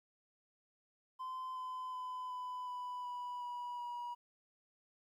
triangle tone with pitch steps, 1029 / 1019.5 / 1010.2 / 1000.9 / 991.7 / 982.5 / 973.5 / 964.5 Hz, C6 / C6 / B5 / B5 / B5 / B5 / B5 / B5, -29 / -45 / +39 / +23 / +7 / -9 / -25 / -41 cents, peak -38 dBFS, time 1.19-4.15 s, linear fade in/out 20 ms, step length 370 ms, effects tanh soft clip ceiling -34 dBFS + 13-bit

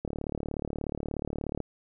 click train, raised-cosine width 2 ms, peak -19 dBFS, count 58, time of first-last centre 0.05-1.603 s, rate 36.7 Hz, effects none

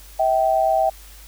sine tone pair together, 646 / 774.9 Hz, E5 / G5, -35 / -20 cents, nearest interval minor third, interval 315 cents, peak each -18 dBFS, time 0.19-0.9 s, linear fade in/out 10 ms, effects added 50 Hz sine -42 dBFS peak until 1.27 s + white hiss -46 dBFS RMS until 1.27 s

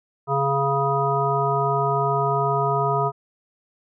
harmonic tone, 138.7 Hz, C#3, 1 cent sharp, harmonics 1 / 3 / 5 / 7 / 9, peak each -25 / -25 / -25 / -25 / -25 dBFS, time 0.27-3.12 s, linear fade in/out 50 ms, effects none

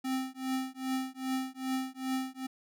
square tone with tremolo, 261.6 Hz, C4, in tune, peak -29 dBFS, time 0.04-2.47 s, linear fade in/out 10 ms, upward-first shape triangle, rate 2.5 Hz, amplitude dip 100%, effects none

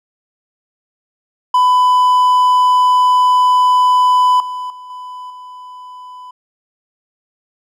triangle tone with level steps, 1000 Hz, B5, 21 cents sharp, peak -6 / -19 / -29 / -25 / -29 dBFS, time 1.54-6.31 s, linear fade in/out 5 ms, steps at 4.4 / 4.7 / 4.9 / 5.3 s, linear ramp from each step 2 ms, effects none

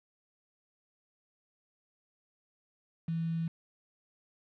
sine tone with quantisation, 164.81 Hz, E3, in tune, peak -30 dBFS, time 3.08-3.48 s, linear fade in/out 5 ms, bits 8, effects low-pass 2000 Hz 12 dB/octave

